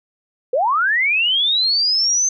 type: linear sweep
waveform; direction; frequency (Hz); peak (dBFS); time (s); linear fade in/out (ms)
sine; up; 466.2 to 6272; -14; 0.53-2.29; 5
effects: none